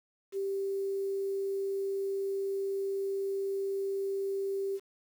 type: tone with quantisation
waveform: sine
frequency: 392 Hz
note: G4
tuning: in tune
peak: -30 dBFS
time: 0.32-4.8 s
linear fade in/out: 50 ms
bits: 9
effects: none